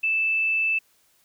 sine tone, 2637 Hz, E7, in tune, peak -20 dBFS, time 0.03-0.79 s, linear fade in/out 10 ms, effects white hiss -63 dBFS RMS until 1.24 s

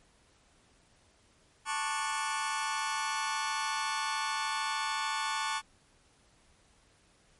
sawtooth chord, D major seventh, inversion second, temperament just, 881 / 1101.2 / 1174.7 / 1468.3 Hz, A5 / C#6 / D6 / F#6, +2 / -12 / 0 / -14 cents, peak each -31 / -32 / -35 / -35 dBFS, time 1.65-5.62 s, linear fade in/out 50 ms, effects pink hiss -65 dBFS RMS until 7.39 s + MP3 48 kbps

